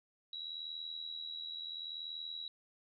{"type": "tone with amplitude modulation", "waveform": "sine", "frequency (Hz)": 3884, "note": "B7", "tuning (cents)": -30, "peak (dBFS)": -38, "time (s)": [0.33, 2.48], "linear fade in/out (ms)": 2, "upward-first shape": "sine", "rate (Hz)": 80.7, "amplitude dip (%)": 65, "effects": []}